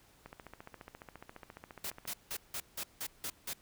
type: click train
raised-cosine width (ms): 0.5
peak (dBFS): -32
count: 27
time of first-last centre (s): 0.26-2.053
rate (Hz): 14.5
type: noise bursts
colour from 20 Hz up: white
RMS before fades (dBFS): -39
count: 8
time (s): 1.84-3.534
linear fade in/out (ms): 5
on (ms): 63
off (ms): 170
effects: pink hiss -64 dBFS RMS until 3.61 s